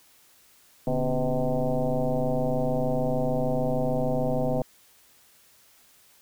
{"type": "tone with frequency modulation", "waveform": "sine", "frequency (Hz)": 246.7, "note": "B3", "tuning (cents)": -2, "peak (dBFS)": -22, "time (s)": [0.87, 4.62], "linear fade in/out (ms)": 2, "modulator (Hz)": 130, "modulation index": 3.6, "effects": ["white hiss -58 dBFS RMS until 6.21 s"]}